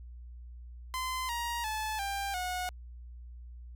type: tone with pitch steps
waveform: sawtooth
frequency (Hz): 1030 / 944.5 / 866.1 / 794.2 / 728.3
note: C6 / A#5 / A5 / G5 / F#5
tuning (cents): -28 / +22 / -28 / +22 / -28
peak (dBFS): -29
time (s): 0.94-2.69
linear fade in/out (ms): 0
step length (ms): 350
effects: added 60 Hz sine -44 dBFS peak until 3.75 s